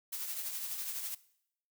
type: noise with tremolo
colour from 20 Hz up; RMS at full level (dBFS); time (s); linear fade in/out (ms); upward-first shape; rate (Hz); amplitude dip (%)
blue; -37; 0.12-1.15; 10; triangle; 12; 50
effects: noise-tail reverb RT60 0.7 s tail -19 dB re dry